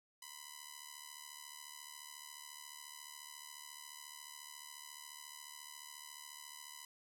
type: ring-modulated tone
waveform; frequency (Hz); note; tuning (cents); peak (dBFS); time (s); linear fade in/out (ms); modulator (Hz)
5% pulse; 999; B5; +20; -35; 0.22-6.85; 0; 37.1
effects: none